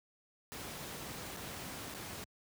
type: noise with dropouts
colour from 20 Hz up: pink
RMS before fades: -44 dBFS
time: 0.52-2.24 s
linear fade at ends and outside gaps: 0 ms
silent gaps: 1.365-1.37 / 1.94-1.947 s
effects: high-pass 80 Hz 12 dB/octave